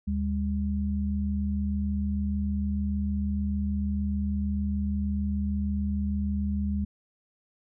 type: tone pair together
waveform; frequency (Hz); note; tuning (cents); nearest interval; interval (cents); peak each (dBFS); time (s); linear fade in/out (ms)
sine; 75.8 / 202.4; D#2 / G#3; -45 / -44; octave + perfect fourth; 1701; -28; 0.07-6.85; 10
effects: none